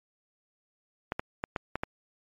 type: clicks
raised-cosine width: 0.5 ms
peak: -15 dBFS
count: 6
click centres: 1.121 / 1.195 / 1.439 / 1.562 / 1.756 / 1.835 s
effects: MP3 64 kbps